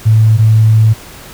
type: tone pair in turn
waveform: sine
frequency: 110 / 110 Hz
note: A2 / A2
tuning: 0 / 0 cents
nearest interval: unison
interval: 0 cents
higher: neither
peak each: -4 dBFS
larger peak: neither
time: 0.05-0.38 / 0.38-0.94 s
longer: second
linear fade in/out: 20 ms
effects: pink hiss -33 dBFS RMS until 1.33 s